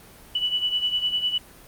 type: beating tone pair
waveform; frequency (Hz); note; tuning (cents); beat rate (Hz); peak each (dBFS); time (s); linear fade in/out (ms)
sine; 2960 / 2969.9; F#7 / F#7; 0 / +6; 9.9; -23 / -28; 0.35-1.38; 5
effects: pink hiss -48 dBFS RMS until 1.67 s + Opus 32 kbps